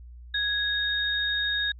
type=tone pair together; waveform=sine; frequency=1661.2 / 3726 Hz; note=G#6 / A#7; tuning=0 / -2 cents; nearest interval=octave + major second; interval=1398 cents; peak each=-27 dBFS; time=0.34-1.72 s; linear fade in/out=5 ms; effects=added 60 Hz sine -42 dBFS peak until 1.79 s